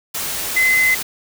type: tone in noise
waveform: sine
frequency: 2044 Hz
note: C7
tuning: 41 cents flat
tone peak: -12 dBFS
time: 0.56-0.95 s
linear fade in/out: 10 ms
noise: white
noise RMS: -24 dBFS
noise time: 0.14-1.03 s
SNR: +9 dB
effects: none